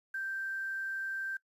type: tone with quantisation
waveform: sine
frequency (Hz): 1568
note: G6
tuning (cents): 0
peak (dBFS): -34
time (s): 0.14-1.37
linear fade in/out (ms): 5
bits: 10
effects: noise-tail reverb RT60 0.1 s tail -18 dB re dry + resampled to 32000 Hz